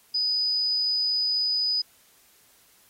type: tone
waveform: sine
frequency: 4978 Hz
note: D#8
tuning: in tune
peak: -22 dBFS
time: 0.14-1.82 s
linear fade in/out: 10 ms
effects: white hiss -59 dBFS RMS until 2.89 s + AAC 48 kbps